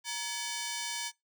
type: ring-modulated tone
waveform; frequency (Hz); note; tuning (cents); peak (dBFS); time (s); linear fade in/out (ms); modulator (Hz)
10% pulse; 1323; E6; +6; -23; 0.04-1.12; 50; 381
effects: noise-tail reverb RT60 0.2 s tail -23 dB re dry